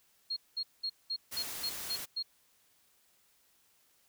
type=tone bursts; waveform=sine; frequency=4270 Hz; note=C8; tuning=34 cents sharp; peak=-32 dBFS; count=8; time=0.3-2.228 s; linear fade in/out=10 ms; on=66 ms; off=200 ms
type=noise; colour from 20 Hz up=white; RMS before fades=-41 dBFS; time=1.31-2.06 s; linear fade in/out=20 ms
effects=white hiss -69 dBFS RMS until 4.08 s